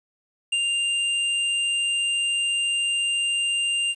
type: tone with ADSR envelope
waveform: square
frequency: 2794 Hz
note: F7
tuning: in tune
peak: -20 dBFS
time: 0.52-3.95 s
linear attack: 8 ms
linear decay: 50 ms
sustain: -2 dB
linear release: 46 ms
effects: resampled to 24000 Hz + 9-bit